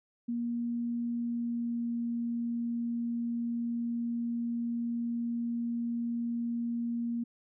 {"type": "tone with pitch glide", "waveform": "sine", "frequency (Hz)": [236.7, 235.2], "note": ["A#3", "A#3"], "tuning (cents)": [27, 16], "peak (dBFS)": -30, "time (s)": [0.28, 7.24], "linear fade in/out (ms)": 10, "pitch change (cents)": -11, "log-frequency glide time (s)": [1.12, 1.93], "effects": []}